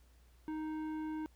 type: tone with tanh clipping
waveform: triangle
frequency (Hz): 311.1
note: D#4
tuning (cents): 0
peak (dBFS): -39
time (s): 0.48-1.26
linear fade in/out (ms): 0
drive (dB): 16
effects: added 60 Hz sine -61 dBFS peak until 1.35 s + pink hiss -71 dBFS RMS until 1.35 s